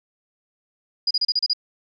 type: tone bursts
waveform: sine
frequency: 4900 Hz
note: D#8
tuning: 27 cents flat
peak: -17 dBFS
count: 7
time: 1.07-1.534 s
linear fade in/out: 5 ms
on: 38 ms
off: 33 ms
effects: none